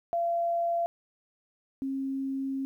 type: tone pair in turn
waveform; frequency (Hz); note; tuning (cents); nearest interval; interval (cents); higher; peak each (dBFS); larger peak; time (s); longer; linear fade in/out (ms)
sine; 683 / 269.6; F5 / C#4; -39 / -48; octave + major third; 1609; first; -25 / -29; first; 0.13-0.86 / 1.82-2.65; second; 0
effects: 11-bit